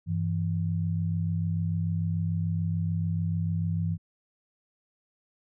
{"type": "tone pair together", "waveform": "sine", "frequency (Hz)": [98, 164.82], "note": ["G2", "E3"], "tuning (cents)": [0, 0], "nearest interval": "major sixth", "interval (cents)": 900, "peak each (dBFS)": -28, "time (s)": [0.06, 3.98], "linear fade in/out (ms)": 50, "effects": []}